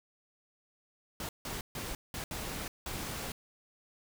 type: noise bursts at uneven times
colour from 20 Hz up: pink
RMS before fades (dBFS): -39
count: 6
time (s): 1.2-1.29 / 1.45-1.61 / 1.75-1.95 / 2.14-2.24 / 2.31-2.68 / 2.86-3.32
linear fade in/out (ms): 2
effects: none